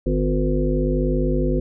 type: harmonic tone with a mistuned harmonic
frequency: 50.6 Hz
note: G#1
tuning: 44 cents flat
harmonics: 1 / 3 / 5 / 7 / 9 / 10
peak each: -21 / -25 / -24 / -25 / -32 / -27 dBFS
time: 0.06-1.6 s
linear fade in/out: 5 ms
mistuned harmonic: 7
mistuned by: +30 cents
effects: none